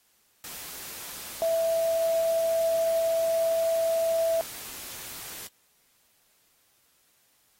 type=tone in noise; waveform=sine; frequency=659.3 Hz; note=E5; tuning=in tune; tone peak=-22 dBFS; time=1.42-4.41 s; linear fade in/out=0 ms; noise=white; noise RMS=-40 dBFS; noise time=0.44-5.47 s; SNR=+15 dB; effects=white hiss -66 dBFS RMS until 7.59 s + AAC 48 kbps